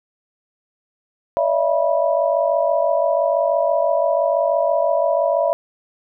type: tone cluster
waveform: sine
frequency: 570 / 625 / 671 / 976 Hz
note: C#5 / D#5 / E5 / B5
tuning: +48 / +8 / +31 / -21 cents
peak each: -19 / -22 / -19 / -25 dBFS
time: 1.37-5.53 s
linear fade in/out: 0 ms
effects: none